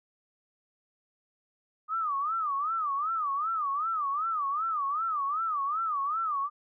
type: tone with vibrato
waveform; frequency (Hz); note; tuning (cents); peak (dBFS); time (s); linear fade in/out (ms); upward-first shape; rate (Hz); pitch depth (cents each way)
sine; 1217; D#6; -39; -27; 1.88-6.5; 50; sine; 2.6; 180
effects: none